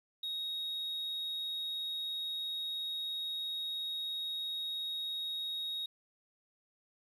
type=tone; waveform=sine; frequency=3763 Hz; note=A#7; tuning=16 cents sharp; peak=-33 dBFS; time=0.23-5.86 s; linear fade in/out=5 ms; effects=tanh soft clip ceiling -34 dBFS + 11-bit